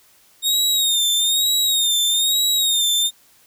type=tone with vibrato; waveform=sawtooth; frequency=3706 Hz; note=A#7; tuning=11 cents flat; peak=-13 dBFS; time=0.42-3.11 s; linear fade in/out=50 ms; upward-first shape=sine; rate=1.1 Hz; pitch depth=74 cents each way; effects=white hiss -54 dBFS RMS until 3.46 s